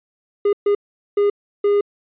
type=tone bursts at uneven times; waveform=triangle; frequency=408 Hz; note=G#4; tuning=31 cents flat; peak=-11 dBFS; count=4; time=0.45-0.53 / 0.66-0.75 / 1.17-1.3 / 1.64-1.81 s; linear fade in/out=5 ms; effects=resampled to 8000 Hz